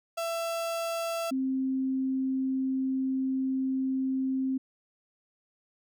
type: tone pair in turn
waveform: 35% pulse / sine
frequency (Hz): 668 / 263.7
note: E5 / C4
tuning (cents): +23 / +14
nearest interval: octave + major third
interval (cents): 1609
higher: first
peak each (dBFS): -28 / -26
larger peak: second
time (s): 0.17-1.31 / 1.31-4.58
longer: second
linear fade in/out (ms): 10
effects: none